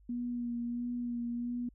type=tone with vibrato; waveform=sine; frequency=240 Hz; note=B3; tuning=49 cents flat; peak=-33 dBFS; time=0.09-1.69 s; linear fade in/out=5 ms; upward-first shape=sine; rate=1.5 Hz; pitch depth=21 cents each way; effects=added 50 Hz sine -58 dBFS peak until 1.74 s